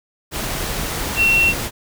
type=tone in noise; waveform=sine; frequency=2721 Hz; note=F7; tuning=46 cents flat; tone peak=-12 dBFS; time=1.16-1.54 s; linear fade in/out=50 ms; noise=pink; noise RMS=-24 dBFS; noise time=0.31-1.71 s; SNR=+9 dB; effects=none